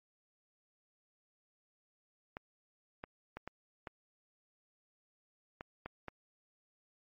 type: clicks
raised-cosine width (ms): 0.5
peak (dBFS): -27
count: 8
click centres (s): 2.369 / 3.039 / 3.37 / 3.476 / 3.872 / 5.609 / 5.86 / 6.083
effects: MP3 32 kbps